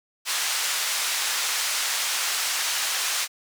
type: band-pass noise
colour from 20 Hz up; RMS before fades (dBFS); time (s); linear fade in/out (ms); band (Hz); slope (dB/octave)
white; -26; 0.25-3.28; 50; 950 to 7600; 12
effects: none